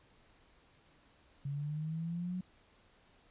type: exponential sweep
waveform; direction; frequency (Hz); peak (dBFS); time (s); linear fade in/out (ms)
sine; up; 138.5 to 185; -35; 1.45-2.41; 5
effects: pink hiss -66 dBFS RMS until 3.3 s + resampled to 8000 Hz